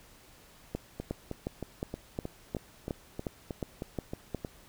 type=two click trains; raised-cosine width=2 ms; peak=-19 / -22 dBFS; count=11 / 12; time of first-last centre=0.75-4.347 / 1-4.448 s; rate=2.78 / 3.19 Hz; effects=pink hiss -57 dBFS RMS until 4.68 s